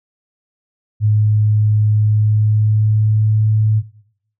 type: tone with pitch glide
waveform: sine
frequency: 106.4 to 108.13 Hz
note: G#2 to A2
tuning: +42 to -30 cents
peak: -10 dBFS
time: 1-3.83 s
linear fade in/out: 50 ms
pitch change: +28 cents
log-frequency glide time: 1.95-3.5 s
effects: noise-tail reverb RT60 0.7 s tail -19 dB re dry